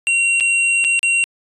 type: tone with dropouts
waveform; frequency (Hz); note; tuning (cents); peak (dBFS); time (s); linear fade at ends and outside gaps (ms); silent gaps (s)
square; 2748; F7; -29; -14; 0.07-1.24; 0; 0.4-0.407 / 0.842-0.847 / 0.992-1.03
effects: resampled to 24000 Hz